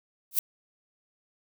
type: noise with exponential growth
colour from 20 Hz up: violet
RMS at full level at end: -18 dBFS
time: 0.31-0.39 s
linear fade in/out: 2 ms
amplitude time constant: 16 ms
effects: none